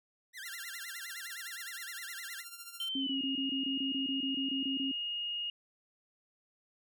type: tone with vibrato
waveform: sawtooth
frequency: 1787 Hz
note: A6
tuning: 26 cents sharp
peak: -39 dBFS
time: 0.33-2.45 s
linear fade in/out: 50 ms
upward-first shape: sine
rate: 9.7 Hz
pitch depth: 250 cents each way
type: tone with tremolo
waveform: 5% pulse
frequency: 1386 Hz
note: F6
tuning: 14 cents flat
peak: -31 dBFS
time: 0.45-2.89 s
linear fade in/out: 10 ms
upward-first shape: triangle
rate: 14 Hz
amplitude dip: 70%
type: tone with pitch glide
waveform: sine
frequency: 3100 to 2859 Hz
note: G7 to F7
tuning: -20 to +40 cents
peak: -34 dBFS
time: 2.8-5.5 s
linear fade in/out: 2 ms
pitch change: -140 cents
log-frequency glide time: 2.98-3.19 s
type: tone bursts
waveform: sine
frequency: 270 Hz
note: C#4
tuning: 45 cents flat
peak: -33 dBFS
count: 14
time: 2.95-4.916 s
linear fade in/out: 5 ms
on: 120 ms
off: 22 ms
effects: none